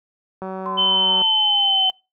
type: click train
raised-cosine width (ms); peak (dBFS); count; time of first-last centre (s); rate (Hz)
1; -17; 152; 0.42-1.219; 189
type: exponential sweep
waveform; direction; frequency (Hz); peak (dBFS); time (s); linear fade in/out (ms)
sine; down; 1047 to 746; -24; 0.66-1.9; 0
type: tone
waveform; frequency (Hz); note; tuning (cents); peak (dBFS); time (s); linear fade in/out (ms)
sine; 3061; G7; -42; -15; 0.77-1.91; 20
effects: noise-tail reverb RT60 0.3 s tail -26 dB re dry + high-pass 60 Hz 12 dB/octave